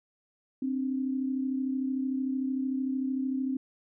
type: tone pair together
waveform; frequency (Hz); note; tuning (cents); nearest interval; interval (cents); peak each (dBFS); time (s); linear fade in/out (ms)
sine; 261.6 / 294.9; C4 / D4; 0 / +7; major second; 207; -28 / -36; 0.62-3.57; 5
effects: none